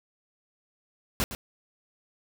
pink noise with echo, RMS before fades -26 dBFS, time 1.2-1.24 s, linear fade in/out 0 ms, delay 110 ms, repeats 1, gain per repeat -11 dB, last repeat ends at 1.35 s, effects none

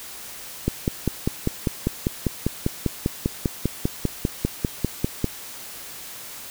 click train, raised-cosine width 3 ms, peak -7 dBFS, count 24, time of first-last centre 0.68-5.243 s, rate 5.04 Hz, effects white hiss -38 dBFS RMS until 6.5 s

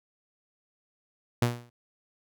sawtooth tone with exponential decay, 120 Hz, B2, 49 cents flat, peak -16 dBFS, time 1.42-1.7 s, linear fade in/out 5 ms, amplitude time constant 60 ms, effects none

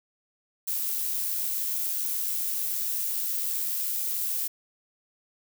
violet noise with amplitude modulation, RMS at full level -28 dBFS, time 0.67-4.48 s, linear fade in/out 10 ms, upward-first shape sine, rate 87 Hz, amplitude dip 25%, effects none

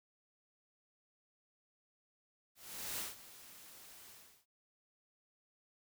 white noise with ADSR envelope, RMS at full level -40 dBFS, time 2.55-4.46 s, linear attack 440 ms, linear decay 160 ms, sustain -16 dB, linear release 360 ms, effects none

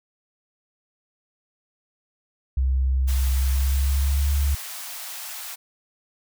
sine tone with pitch glide, 65.41 to 70.51 Hz, C2 to C#2, 0 to +30 cents, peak -18 dBFS, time 2.57-4.55 s, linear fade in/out 5 ms, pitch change +130 cents, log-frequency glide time 3.37-4.24 s
white high-pass noise, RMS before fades -35 dBFS, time 3.07-5.56 s, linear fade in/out 20 ms, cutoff 630 Hz, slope 48 dB/octave
effects none

